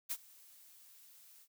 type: noise with ADSR envelope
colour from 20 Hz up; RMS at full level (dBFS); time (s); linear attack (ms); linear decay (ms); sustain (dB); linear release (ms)
blue; -36; 0.09-1.48; 24; 53; -24; 63
effects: none